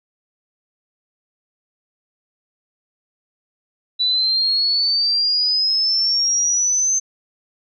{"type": "exponential sweep", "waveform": "sine", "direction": "up", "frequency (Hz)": [3947, 6272], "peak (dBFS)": -15, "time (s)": [3.99, 7], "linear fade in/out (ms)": 20, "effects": []}